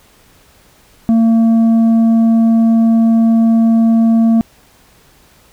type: tone with tanh clipping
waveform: sine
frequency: 227.1 Hz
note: A#3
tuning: 45 cents flat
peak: -8 dBFS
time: 1.09-4.41 s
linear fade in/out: 0 ms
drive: 5 dB
effects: pink hiss -48 dBFS RMS until 5.52 s